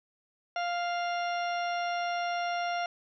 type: harmonic tone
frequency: 698.5 Hz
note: F5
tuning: in tune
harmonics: 1 / 2 / 3 / 4 / 5 / 6 / 8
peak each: -30 / -37 / -41 / -42 / -48 / -50 / -47 dBFS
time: 0.56-2.86 s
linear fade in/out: 2 ms
effects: none